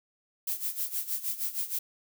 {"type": "noise with tremolo", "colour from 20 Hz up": "violet", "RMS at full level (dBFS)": -30, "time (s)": [0.47, 1.79], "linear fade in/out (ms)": 5, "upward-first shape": "sine", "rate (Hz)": 6.4, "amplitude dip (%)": 80, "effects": []}